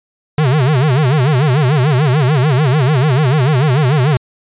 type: tone with vibrato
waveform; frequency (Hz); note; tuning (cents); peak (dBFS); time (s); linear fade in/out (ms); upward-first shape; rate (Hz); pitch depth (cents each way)
square; 139.2; C#3; +8; -10; 0.38-4.17; 2; sine; 6.8; 220
effects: resampled to 8000 Hz